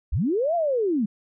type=linear two-way sweep; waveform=sine; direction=up then down; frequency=41.49 to 704 to 192.1 Hz; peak=-20 dBFS; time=0.12-1.06 s; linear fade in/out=10 ms; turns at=0.55 s; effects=none